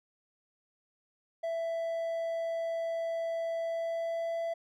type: tone with pitch glide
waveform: triangle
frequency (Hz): 663 to 667.6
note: E5 to E5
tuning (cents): +10 to +22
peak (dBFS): -29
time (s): 1.43-4.54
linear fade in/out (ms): 10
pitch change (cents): +12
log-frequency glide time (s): 3.6-4.42
effects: none